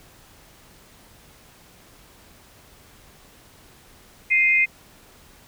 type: tone pair together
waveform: sine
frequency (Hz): 2097 / 2494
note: C7 / D#7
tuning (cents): +3 / +3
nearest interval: minor third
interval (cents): 300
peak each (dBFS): -17 / -19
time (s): 4.3-4.66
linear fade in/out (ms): 20
effects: pink hiss -51 dBFS RMS until 5.47 s